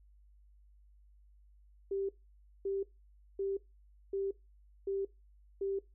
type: tone bursts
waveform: sine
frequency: 392 Hz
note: G4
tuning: in tune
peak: -32 dBFS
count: 6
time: 1.91-5.79 s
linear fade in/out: 5 ms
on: 180 ms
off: 560 ms
effects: noise-tail reverb RT60 0.2 s tail -19 dB re dry + added 50 Hz sine -59 dBFS peak until 5.94 s